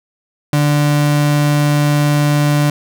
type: tone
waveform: 35% pulse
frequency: 146.9 Hz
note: D3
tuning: 1 cent sharp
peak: -9 dBFS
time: 0.53-2.7 s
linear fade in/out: 2 ms
effects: none